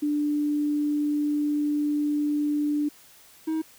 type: tone pair in turn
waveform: sine / triangle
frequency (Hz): 295.1 / 317.5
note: D4 / D#4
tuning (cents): +8 / +35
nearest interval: minor second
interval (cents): 127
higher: second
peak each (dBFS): -22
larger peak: neither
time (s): 0.02-2.89 / 3.47-3.62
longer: first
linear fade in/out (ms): 10
effects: white hiss -53 dBFS RMS until 3.78 s